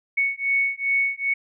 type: beating tone pair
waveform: sine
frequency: 2217 / 2219.5 Hz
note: C#7 / C#7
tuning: 0 / +2 cents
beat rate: 2.5 Hz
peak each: -23 dBFS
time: 0.17-1.34 s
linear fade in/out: 10 ms
effects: none